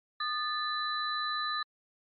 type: tone cluster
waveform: sine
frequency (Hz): 1223 / 1749 / 3989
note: D#6 / A6 / B7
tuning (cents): -30 / -11 / +17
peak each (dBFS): -33 / -36 / -35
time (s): 0.2-1.63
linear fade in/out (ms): 5
effects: MP3 32 kbps